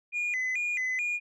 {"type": "tone with vibrato", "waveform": "sine", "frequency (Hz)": 2218, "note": "C#7", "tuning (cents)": 0, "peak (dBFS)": -25, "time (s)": [0.12, 1.2], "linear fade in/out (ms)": 50, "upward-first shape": "square", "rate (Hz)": 2.3, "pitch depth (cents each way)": 160, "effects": ["tanh soft clip ceiling -26 dBFS"]}